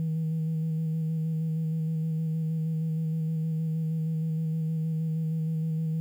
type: tone with vibrato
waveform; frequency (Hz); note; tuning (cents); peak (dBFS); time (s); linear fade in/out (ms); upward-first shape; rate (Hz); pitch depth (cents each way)
sine; 159.8; D#3; +47; -24; 0-6; 0; square; 6.4; 17
effects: tanh soft clip ceiling -24 dBFS + 10-bit